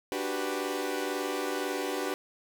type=chord; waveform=sawtooth; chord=G major seventh; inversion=second; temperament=equal; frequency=293.7 / 370 / 392 / 493.9 Hz; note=D4 / F#4 / G4 / B4; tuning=0 / 0 / 0 / 0 cents; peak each=-32 dBFS; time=0.12-2.14 s; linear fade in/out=0 ms; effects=none